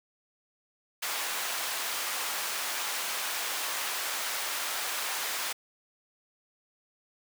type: high-pass noise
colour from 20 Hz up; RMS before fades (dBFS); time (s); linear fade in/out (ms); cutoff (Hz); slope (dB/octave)
pink; -33; 1.02-5.53; 10; 930; 12
effects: none